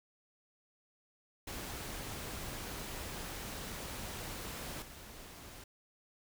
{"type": "noise with level steps", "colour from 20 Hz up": "pink", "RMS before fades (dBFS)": [-43, -51], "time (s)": [1.47, 5.64], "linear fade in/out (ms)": 5, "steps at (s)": 4.82, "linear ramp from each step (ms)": 2, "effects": []}